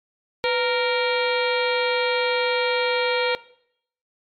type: harmonic tone with a mistuned harmonic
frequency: 466.2 Hz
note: A#4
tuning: in tune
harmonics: 1 / 2 / 3 / 4 / 5 / 6 / 7 / 8 / 9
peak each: -21 / -27 / -31 / -32 / -28 / -35 / -33 / -34 / -32 dBFS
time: 0.44-3.35 s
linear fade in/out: 0 ms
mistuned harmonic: 1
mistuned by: +110 cents
effects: noise-tail reverb RT60 0.7 s tail -19 dB re dry + MP3 96 kbps